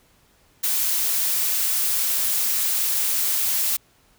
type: noise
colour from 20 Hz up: blue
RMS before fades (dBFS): -22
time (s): 0.63-3.77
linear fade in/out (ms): 10
effects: pink hiss -59 dBFS RMS until 4.18 s